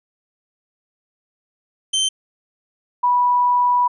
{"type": "tone pair in turn", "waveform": ["sawtooth", "sine"], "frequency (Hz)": [3108, 980.8], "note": ["G7", "B5"], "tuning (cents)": [-16, -12], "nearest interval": "octave + minor sixth", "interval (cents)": 1996, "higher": "first", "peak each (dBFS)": -13, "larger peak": "neither", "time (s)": [[1.93, 2.09], [3.03, 3.88]], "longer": "second", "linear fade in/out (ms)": 10, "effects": ["resampled to 24000 Hz"]}